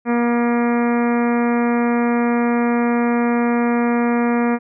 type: harmonic tone with a mistuned harmonic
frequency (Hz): 238.1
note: A#3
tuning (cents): +37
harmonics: 1 / 2 / 3 / 4 / 5 / 6 / 7 / 8 / 9 / 10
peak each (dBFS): -16 / -22 / -26 / -28 / -30 / -32 / -33 / -34 / -35 / -36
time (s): 0.05-4.59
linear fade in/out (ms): 50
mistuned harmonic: 6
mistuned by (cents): -21
effects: none